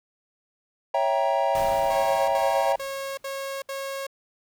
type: chord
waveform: triangle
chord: C# diminished seventh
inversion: none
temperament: equal with one note detuned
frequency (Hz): 554.4 / 659.3 / 784 / 941.5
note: C#5 / E5 / G5 / Bb5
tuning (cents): 0 / 0 / 0 / +17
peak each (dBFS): -24 / -24 / -24 / -25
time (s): 0.94-2.76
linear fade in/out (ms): 5
type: noise with exponential decay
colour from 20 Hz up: pink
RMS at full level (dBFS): -35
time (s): 1.55-3.9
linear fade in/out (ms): 1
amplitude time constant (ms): 510
type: tone bursts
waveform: sawtooth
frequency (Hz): 546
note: C#5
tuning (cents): -26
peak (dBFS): -26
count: 5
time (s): 1.9-4.068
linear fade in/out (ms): 5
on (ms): 380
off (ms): 67
effects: none